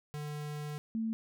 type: tone pair in turn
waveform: square / sine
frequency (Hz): 148.8 / 223.6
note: D3 / A3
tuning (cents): +23 / +28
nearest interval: perfect fifth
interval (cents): 705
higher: second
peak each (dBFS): -38 / -31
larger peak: second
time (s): 0.14-0.78 / 0.95-1.13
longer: first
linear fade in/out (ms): 0
effects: none